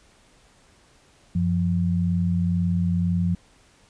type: tone pair together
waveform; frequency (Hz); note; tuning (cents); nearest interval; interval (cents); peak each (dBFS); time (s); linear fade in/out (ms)
sine; 92.58 / 174.61; F#2 / F3; +2 / 0; major seventh; 1098; -24 / -21; 1.35-3.35; 5
effects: pink hiss -57 dBFS RMS until 3.89 s + resampled to 22050 Hz